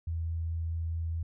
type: tone with vibrato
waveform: sine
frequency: 82.41 Hz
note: E2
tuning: in tune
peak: -30 dBFS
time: 0.07-1.23 s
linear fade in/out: 5 ms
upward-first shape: triangle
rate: 4.7 Hz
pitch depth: 8 cents each way
effects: none